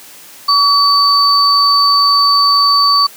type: tone pair together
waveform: sine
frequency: 1137 / 4551 Hz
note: C#6 / C#8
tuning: +44 / +45 cents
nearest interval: 2 octaves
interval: 2401 cents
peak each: -10 dBFS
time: 0.48-3.07 s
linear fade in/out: 10 ms
effects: white hiss -37 dBFS RMS until 3.16 s + high-pass 150 Hz 12 dB/octave